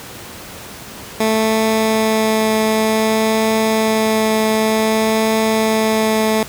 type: tone with vibrato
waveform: 15% pulse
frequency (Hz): 219.6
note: A3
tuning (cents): -3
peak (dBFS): -7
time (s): 1.2-6.43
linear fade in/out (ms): 2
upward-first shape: triangle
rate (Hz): 0.54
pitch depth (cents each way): 9
effects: pink hiss -33 dBFS RMS until 6.48 s + high-pass 80 Hz 12 dB/octave